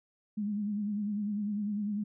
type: tone with vibrato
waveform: sine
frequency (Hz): 207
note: G#3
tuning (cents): -5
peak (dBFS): -30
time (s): 0.37-2.04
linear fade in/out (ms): 10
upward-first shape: sine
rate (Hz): 10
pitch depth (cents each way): 55
effects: none